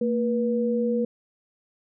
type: tone pair together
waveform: sine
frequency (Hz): 227.9 / 483.8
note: A#3 / B4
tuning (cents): -39 / -36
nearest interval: octave + minor second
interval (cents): 1303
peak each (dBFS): -24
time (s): 0.01-1.05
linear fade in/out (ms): 5
effects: none